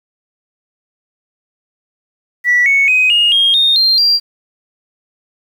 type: tone with pitch steps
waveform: sine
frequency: 1950 / 2214 / 2514 / 2855 / 3242 / 3681 / 4180 / 4746 Hz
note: B6 / C#7 / D#7 / F7 / G#7 / A#7 / C8 / D8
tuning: -23 / -3 / +17 / +37 / -42 / -23 / -2 / +17 cents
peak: -7 dBFS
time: 2.44-4.2 s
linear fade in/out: 50 ms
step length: 220 ms
effects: tanh soft clip ceiling -3 dBFS + 7-bit